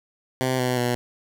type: tone with pitch steps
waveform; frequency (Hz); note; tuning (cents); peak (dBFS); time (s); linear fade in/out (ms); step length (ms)
10% pulse; 129.3 / 125.76 / 122.33; C3 / B2 / B2; -20 / +32 / -16; -13; 0.41-0.95; 0; 180
effects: none